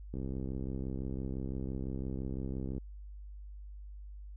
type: click train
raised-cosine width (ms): 3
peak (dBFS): -26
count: 175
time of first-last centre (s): 0.14-2.78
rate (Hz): 65.9
effects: added 50 Hz sine -44 dBFS peak until 4.36 s